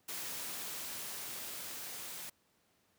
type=noise with level ramp; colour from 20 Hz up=white; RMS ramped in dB=-41 to -45 dBFS; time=0.08-2.3 s; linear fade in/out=10 ms; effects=pink hiss -73 dBFS RMS until 2.98 s + high-pass 100 Hz 12 dB/octave